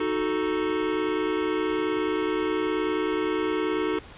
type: chord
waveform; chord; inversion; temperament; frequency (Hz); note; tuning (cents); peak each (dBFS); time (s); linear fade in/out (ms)
square; D# diminished; none; equal; 311.1 / 370 / 440; D#4 / F#4 / A4; 0 / 0 / 0; -29; 0-3.99; 5
effects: pink hiss -46 dBFS RMS until 4.17 s + resampled to 8000 Hz

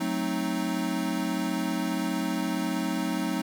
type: chord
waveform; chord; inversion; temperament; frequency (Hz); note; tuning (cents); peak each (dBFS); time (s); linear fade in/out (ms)
square; F# diminished seventh; none; equal; 185 / 220 / 261.6 / 311.1; F#3 / A3 / C4 / Eb4; 0 / 0 / 0 / 0; -33 / -34 / -33 / -32; 0-3.42; 10
effects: none

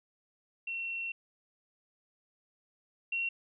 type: tone pair in turn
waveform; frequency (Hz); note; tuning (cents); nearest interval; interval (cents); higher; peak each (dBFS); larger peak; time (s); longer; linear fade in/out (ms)
sine; 2719 / 2735; F7 / F7; -47 / -37; unison; 10; second; -34 / -30; second; 0.67-1.12 / 3.12-3.29; first; 5
effects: none

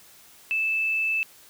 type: tone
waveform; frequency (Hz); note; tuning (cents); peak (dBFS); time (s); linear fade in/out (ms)
sine; 2631; E7; -4; -22; 0.51-1.23; 0
effects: white hiss -52 dBFS RMS until 1.49 s

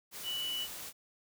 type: tone in noise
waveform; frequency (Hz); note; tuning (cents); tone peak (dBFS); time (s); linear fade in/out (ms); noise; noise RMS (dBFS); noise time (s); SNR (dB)
sine; 2960; F#7; 0; -34; 0.23-0.68; 50; white; -44; 0.11-0.93; +7
effects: none

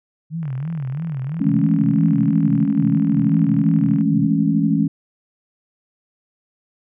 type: tone with vibrato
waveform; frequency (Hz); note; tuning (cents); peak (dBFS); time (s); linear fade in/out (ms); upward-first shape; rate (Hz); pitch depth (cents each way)
sine; 146.83; D3; 0; -22; 0.3-4.29; 50; sine; 3; 230
type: click train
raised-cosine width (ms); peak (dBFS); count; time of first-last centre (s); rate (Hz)
0.5; -27; 146; 0.43-4.01; 40.5
type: chord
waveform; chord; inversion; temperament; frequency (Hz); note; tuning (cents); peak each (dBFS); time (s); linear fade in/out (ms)
sine; A major seventh; second; equal; 164.81 / 207.7 / 220 / 277.2; E3 / G#3 / A3 / C#4; 0 / 0 / 0 / 0; -19 / -20 / -22 / -19; 1.4-4.88; 10
effects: none

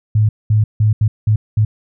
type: tone bursts at uneven times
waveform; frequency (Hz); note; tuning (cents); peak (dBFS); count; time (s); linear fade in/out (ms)
sine; 107.4; A2; -41; -9; 6; 0.15-0.29 / 0.5-0.64 / 0.8-0.93 / 1.01-1.08 / 1.27-1.36 / 1.57-1.65; 5
effects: none

